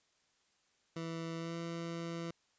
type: tone with pitch glide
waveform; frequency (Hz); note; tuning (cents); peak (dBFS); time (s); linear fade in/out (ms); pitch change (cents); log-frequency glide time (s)
20% pulse; 164.81 to 167.79; E3 to E3; 0 to +31; -34; 0.96-2.31; 5; +31; 1.37-1.56
effects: white hiss -74 dBFS RMS until 2.58 s + resampled to 16000 Hz